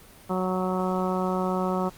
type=harmonic tone; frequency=185 Hz; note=F#3; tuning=in tune; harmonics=1 / 2 / 3 / 4 / 5 / 6 / 7; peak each=-27 / -30 / -32 / -33 / -34 / -35 / -35 dBFS; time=0.29-1.9 s; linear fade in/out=20 ms; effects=pink hiss -50 dBFS RMS until 1.97 s + Opus 32 kbps